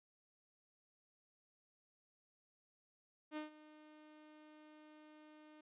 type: tone with ADSR envelope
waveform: sawtooth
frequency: 305.4 Hz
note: D#4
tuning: 32 cents flat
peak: -37 dBFS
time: 3.31-5.61 s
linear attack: 58 ms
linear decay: 130 ms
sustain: -18 dB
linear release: 5 ms
effects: resampled to 8000 Hz